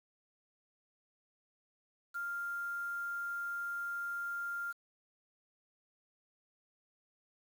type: tone with quantisation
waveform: sine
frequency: 1396.9 Hz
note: F6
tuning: in tune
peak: -36 dBFS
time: 2.14-4.73 s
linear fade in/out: 20 ms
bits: 9
effects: none